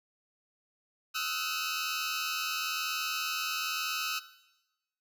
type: tone cluster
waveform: 15% pulse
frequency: 1273 / 1354 / 1500 Hz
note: D#6 / E6 / F#6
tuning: +39 / +46 / +23 cents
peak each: -28 / -30 / -30 dBFS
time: 1.14-4.2 s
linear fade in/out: 20 ms
effects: noise-tail reverb RT60 1.0 s tail -17 dB re dry